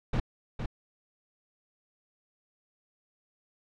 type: noise with echo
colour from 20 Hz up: brown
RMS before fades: -27 dBFS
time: 0.13-0.2 s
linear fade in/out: 5 ms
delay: 460 ms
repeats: 1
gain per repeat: -6 dB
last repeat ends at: 0.66 s
effects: low-pass 4000 Hz 12 dB/octave